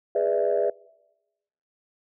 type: chord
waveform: sine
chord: E dominant seventh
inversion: first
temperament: just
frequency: 412 / 494.4 / 593.3 / 659.3 Hz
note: G#4 / B4 / D5 / E5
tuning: -14 / +2 / +18 / 0 cents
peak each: -25 dBFS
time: 0.15-0.7 s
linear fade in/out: 5 ms
effects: noise-tail reverb RT60 1.0 s tail -24 dB re dry + tanh soft clip ceiling -13 dBFS